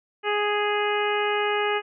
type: harmonic tone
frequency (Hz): 415.3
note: G#4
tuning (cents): 0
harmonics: 1 / 2 / 3 / 4 / 5 / 6 / 7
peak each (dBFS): -25 / -28 / -30 / -31 / -32 / -33 / -33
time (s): 0.23-1.82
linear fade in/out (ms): 50
effects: none